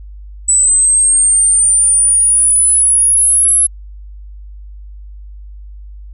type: linear sweep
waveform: sine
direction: up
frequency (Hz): 7902 to 11000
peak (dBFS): -7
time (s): 0.48-3.67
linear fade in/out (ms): 10
effects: added 50 Hz sine -29 dBFS peak until 6.13 s